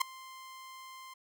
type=tone with ADSR envelope; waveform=sawtooth; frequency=1046.5 Hz; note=C6; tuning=in tune; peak=-19 dBFS; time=0-1.14 s; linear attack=15 ms; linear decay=4 ms; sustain=-24 dB; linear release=8 ms; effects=none